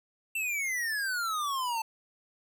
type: exponential sweep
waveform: square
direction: down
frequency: 2710 to 880 Hz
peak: -30 dBFS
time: 0.35-1.82 s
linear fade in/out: 5 ms
effects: none